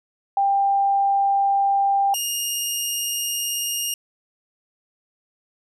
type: tone pair in turn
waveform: sine / 15% pulse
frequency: 793 / 2837 Hz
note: G5 / F7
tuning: +20 / +27 cents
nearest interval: octave + minor seventh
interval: 2207 cents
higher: second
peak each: -16 dBFS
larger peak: neither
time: 0.37-2.14 / 2.14-3.94 s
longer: second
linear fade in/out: 2 ms
effects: none